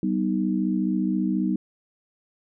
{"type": "chord", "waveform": "sine", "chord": "G augmented", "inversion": "none", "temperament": "equal with one note detuned", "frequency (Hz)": [192.3, 246.9, 311.1], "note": ["G3", "B3", "D#4"], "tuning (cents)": [-33, 0, 0], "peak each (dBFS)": [-24, -27, -26], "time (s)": [0.03, 1.56], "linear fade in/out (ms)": 2, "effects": []}